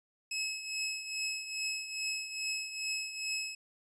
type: tone with tremolo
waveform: 20% pulse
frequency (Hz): 2579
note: E7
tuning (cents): -39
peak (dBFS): -27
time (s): 0.31-3.55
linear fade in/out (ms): 5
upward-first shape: triangle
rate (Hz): 2.4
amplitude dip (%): 70
effects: resampled to 22050 Hz